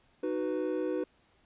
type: chord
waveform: triangle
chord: B major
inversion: first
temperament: just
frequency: 308.7 / 370.4 / 493.9 Hz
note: D#4 / F#4 / B4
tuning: -14 / +2 / 0 cents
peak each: -32 dBFS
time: 0.23-1.04 s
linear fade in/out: 5 ms
effects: pink hiss -67 dBFS RMS until 1.45 s + resampled to 8000 Hz